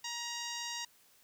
10% pulse tone with low-pass filter, 945 Hz, A#5, 23 cents sharp, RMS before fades -40 dBFS, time 0.04-0.85 s, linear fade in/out 5 ms, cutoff 7100 Hz, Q 2.3, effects white hiss -65 dBFS RMS until 1.23 s

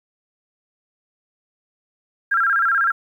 sine tone with vibrato, 1480 Hz, F#6, in tune, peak -15 dBFS, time 2.31-2.92 s, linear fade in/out 10 ms, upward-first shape square, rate 16 Hz, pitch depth 150 cents each way, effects 9-bit

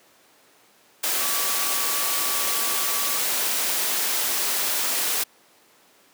sine tone in noise, 1146 Hz, D6, 43 cents flat, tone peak -34 dBFS, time 1.2-3.18 s, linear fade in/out 10 ms, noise white, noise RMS -24 dBFS, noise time 1.03-5.24 s, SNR -13 dB, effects pink hiss -56 dBFS RMS until 6.13 s + high-pass 300 Hz 12 dB/octave

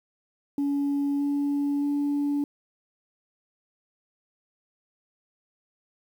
sine tone with pitch steps, 283.1 / 285.2 / 287.4 Hz, C#4 / C#4 / D4, +37 / +49 / -37 cents, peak -21 dBFS, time 0.58-2.44 s, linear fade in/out 2 ms, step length 620 ms, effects tanh soft clip ceiling -21 dBFS + 9-bit

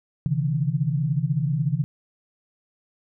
sine tone cluster, 132.2 / 146.4 / 162.6 Hz, C3 / D3 / E3, +18 / -5 / -23 cents, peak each -25 dBFS, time 0.26-1.84 s, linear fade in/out 0 ms, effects none

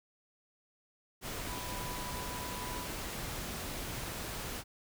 sine tone in noise, 987.8 Hz, B5, in tune, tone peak -44 dBFS, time 1.47-2.88 s, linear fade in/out 50 ms, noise pink, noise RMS -40 dBFS, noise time 1.21-4.64 s, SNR -7 dB, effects none

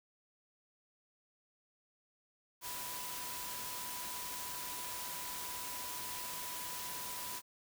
sine tone in noise, 987.8 Hz, B5, in tune, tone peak -48 dBFS, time 2.61-7.42 s, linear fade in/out 50 ms, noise white, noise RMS -43 dBFS, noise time 2.61-7.42 s, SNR -8 dB, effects none

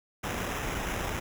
pink noise with sample-and-hold, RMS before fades -33 dBFS, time 0.23-1.2 s, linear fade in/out 10 ms, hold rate 4410 Hz, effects none

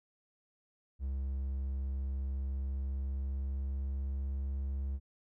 triangle tone with pitch glide, 67.2 to 68.18 Hz, C2 to C#2, +47 to -28 cents, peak -31 dBFS, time 0.99-5 s, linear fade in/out 50 ms, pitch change +25 cents, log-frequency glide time 2.31-4.55 s, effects none

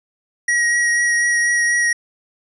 square tone with vibrato, 1900 Hz, A#6, 33 cents sharp, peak -15 dBFS, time 0.48-1.93 s, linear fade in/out 5 ms, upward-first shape triangle, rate 4.1 Hz, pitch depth 16 cents each way, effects resampled to 24000 Hz

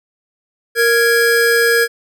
square tone pair together, 466.2 / 1661.3 Hz, A#4 / G#6, 0 / 0 cents, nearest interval octave + minor seventh, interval 2200 cents, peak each -14 dBFS, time 0.75-1.88 s, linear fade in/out 50 ms, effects none

